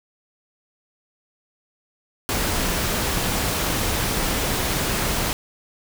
pink noise, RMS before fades -23 dBFS, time 2.29-5.33 s, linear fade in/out 0 ms, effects none

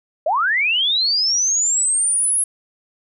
sine linear sweep, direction up, 570 to 10800 Hz, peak -15 dBFS, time 0.26-2.44 s, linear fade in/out 5 ms, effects none

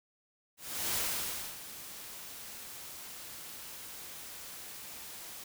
white noise with ADSR envelope, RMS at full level -32 dBFS, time 0.57-5.44 s, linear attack 370 ms, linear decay 620 ms, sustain -14 dB, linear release 6 ms, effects none

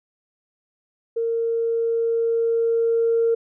sine tone with level ramp, 460 Hz, A#4, 23 cents flat, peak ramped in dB -20 to -15 dBFS, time 1.16-3.35 s, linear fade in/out 10 ms, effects tanh soft clip ceiling -11 dBFS

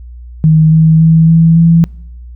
sine tone with pitch steps, 157.4 / 159.6 / 161.83 / 164.08 / 166.37 Hz, D#3 / D#3 / E3 / E3 / E3, +20 / +44 / -32 / -8 / +16 cents, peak -3 dBFS, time 0.44-1.84 s, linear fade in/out 0 ms, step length 280 ms, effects noise-tail reverb RT60 0.8 s tail -26 dB re dry + added 60 Hz sine -27 dBFS peak until 2.35 s

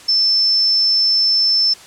sine tone, 5300 Hz, E8, 9 cents sharp, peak -11 dBFS, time 0.08-1.74 s, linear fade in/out 10 ms, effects white hiss -40 dBFS RMS until 1.86 s + low-pass 8000 Hz 12 dB/octave

